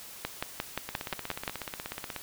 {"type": "two click trains", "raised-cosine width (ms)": 0.3, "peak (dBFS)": [-14, -19], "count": [8, 22], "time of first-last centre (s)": [[0.25, 1.478], [0.89, 2.163]], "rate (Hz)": [5.7, 16.5], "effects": ["white hiss -46 dBFS RMS until 2.22 s"]}